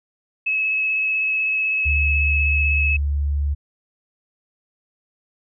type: tone with vibrato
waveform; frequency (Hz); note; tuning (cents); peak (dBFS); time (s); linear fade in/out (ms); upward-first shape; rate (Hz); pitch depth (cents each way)
sine; 2583; E7; -36; -18; 0.46-2.97; 10; square; 16; 11
type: tone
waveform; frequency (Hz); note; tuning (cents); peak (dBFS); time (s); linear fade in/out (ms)
sine; 71.8; D2; -39; -18; 1.85-3.55; 20
effects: none